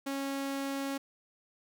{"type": "tone", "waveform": "sawtooth", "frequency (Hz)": 274.9, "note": "C#4", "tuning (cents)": -14, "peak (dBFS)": -29, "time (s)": [0.06, 0.98], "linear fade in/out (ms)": 10, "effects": []}